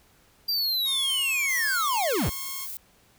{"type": "linear sweep", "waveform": "square", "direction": "down", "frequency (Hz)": [4782, 31.58], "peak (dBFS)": -24, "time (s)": [0.48, 2.3], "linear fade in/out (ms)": 10}
{"type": "tone", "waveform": "5% pulse", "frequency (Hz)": 1082, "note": "C#6", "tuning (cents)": -42, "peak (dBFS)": -23, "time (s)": [0.84, 2.68], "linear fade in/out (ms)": 50}
{"type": "noise", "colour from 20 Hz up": "violet", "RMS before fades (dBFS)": -36, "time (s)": [1.49, 2.77], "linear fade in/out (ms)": 0}
{"effects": ["pink hiss -60 dBFS RMS until 3.18 s"]}